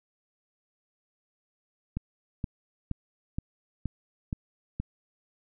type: click train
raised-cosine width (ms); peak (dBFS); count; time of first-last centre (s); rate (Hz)
5; -18; 7; 1.97-4.8; 2.12
effects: none